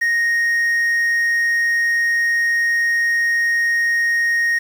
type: tone with quantisation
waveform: triangle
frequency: 1864.7 Hz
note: A#6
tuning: in tune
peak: -13 dBFS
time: 0.01-4.59 s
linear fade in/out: 10 ms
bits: 7
effects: none